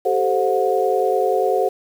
sine tone cluster, 385.9 / 436.2 / 523 / 725 Hz, G4 / A4 / C5 / F#5, -27 / -15 / -1 / -35 cents, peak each -21 dBFS, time 0.05-1.69 s, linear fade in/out 10 ms, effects 7-bit

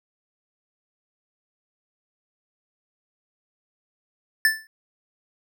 square tone with exponential decay, 1760 Hz, A6, in tune, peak -13 dBFS, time 4.45-4.67 s, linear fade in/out 1 ms, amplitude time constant 46 ms, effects none

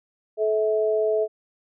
sine tone pair together, 432.5 / 648 Hz, A4 / E5, -30 / -30 cents, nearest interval perfect fifth, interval 700 cents, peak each -21 / -23 dBFS, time 0.37-1.28 s, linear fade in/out 50 ms, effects none

